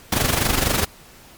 pink noise with amplitude modulation, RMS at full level -17 dBFS, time 0.12-0.85 s, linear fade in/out 5 ms, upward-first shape sine, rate 24.2 Hz, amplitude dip 65%, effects pink hiss -46 dBFS RMS until 1.37 s + MP3 96 kbps

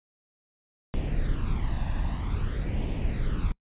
brown noise with flanger, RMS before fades -27 dBFS, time 0.94-3.52 s, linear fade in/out 0 ms, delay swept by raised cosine 0.35 to 1.14 ms, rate 0.51 Hz, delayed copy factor +0.6, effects noise-tail reverb RT60 0.1 s tail -26 dB re dry + resampled to 8000 Hz

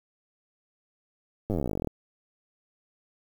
slowing click train, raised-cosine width 2 ms, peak -16 dBFS, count 24, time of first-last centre 1.5-1.873 s, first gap 9 ms, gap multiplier 1.05, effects 8-bit

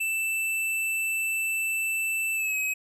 square tone with pitch glide, 2654 to 2544 Hz, E7 to D#7, +11 to +38 cents, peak -26 dBFS, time 0-2.74 s, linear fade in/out 10 ms, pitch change -73 cents, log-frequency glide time 2.34-2.57 s, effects none

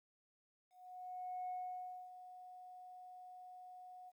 sine tone with ADSR envelope, 731 Hz, F#5, 21 cents flat, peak -39 dBFS, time 0.7-4.12 s, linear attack 790 ms, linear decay 600 ms, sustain -13 dB, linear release 37 ms, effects tanh soft clip ceiling -37 dBFS + 13-bit

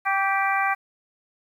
harmonic tone with a mistuned harmonic, 392 Hz, G4, in tune, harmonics 2 / 3 / 4 / 5 / 6, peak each -24 / -26 / -27 / -28 / -29 dBFS, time 0.05-0.75 s, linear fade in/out 20 ms, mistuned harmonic 3, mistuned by -23 cents, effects 9-bit

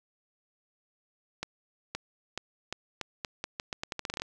accelerating click train, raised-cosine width 0.2 ms, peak -16 dBFS, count 18, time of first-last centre 1.43-4.22 s, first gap 520 ms, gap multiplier 0.82, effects none

